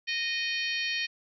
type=harmonic tone with a mistuned harmonic; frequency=619 Hz; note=D#5; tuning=9 cents flat; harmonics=3 / 4 / 5 / 6 / 7 / 8 / 9; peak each=-34 / -32 / -36 / -41 / -36 / -45 / -42 dBFS; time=0.07-1.07 s; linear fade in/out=20 ms; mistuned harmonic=8; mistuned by=-76 cents; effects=none